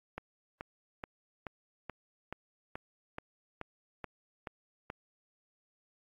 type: click train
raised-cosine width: 0.5 ms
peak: -24 dBFS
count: 12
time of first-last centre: 0.18-4.901 s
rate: 2.33 Hz
effects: AAC 32 kbps